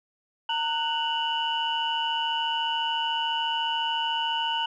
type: tone cluster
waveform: sine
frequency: 916 / 1484 / 2801 / 2955 Hz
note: A#5 / F#6 / F7 / F#7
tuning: -31 / +5 / +4 / -3 cents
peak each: -27 / -35 / -35 / -28 dBFS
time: 0.49-4.66 s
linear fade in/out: 5 ms
effects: tanh soft clip ceiling -15 dBFS